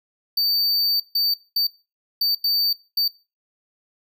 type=tone bursts at uneven times; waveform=square; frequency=4596 Hz; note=D8; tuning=38 cents flat; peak=-18 dBFS; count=6; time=0.37-1 / 1.15-1.34 / 1.56-1.67 / 2.21-2.35 / 2.44-2.73 / 2.97-3.08 s; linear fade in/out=5 ms; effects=noise-tail reverb RT60 0.3 s tail -20 dB re dry